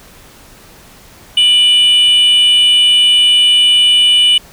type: tone with frequency modulation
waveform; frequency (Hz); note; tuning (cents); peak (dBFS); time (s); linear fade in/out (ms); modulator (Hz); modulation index
sine; 2960; F#7; 0; -3; 1.37-4.38; 5; 580; 0.28
effects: tanh soft clip ceiling -5 dBFS + pink hiss -40 dBFS RMS until 4.52 s